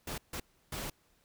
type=noise bursts at uneven times; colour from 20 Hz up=pink; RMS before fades=-39 dBFS; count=3; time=0.07-0.18 / 0.33-0.4 / 0.72-0.9 s; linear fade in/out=5 ms; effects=pink hiss -70 dBFS RMS until 1.24 s